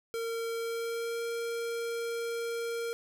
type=tone with pitch glide; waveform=square; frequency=458.9 to 465 Hz; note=A#4 to A#4; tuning=-27 to -4 cents; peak=-33 dBFS; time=0.14-2.93 s; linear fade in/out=0 ms; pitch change=+23 cents; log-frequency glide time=0.51-1.24 s; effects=none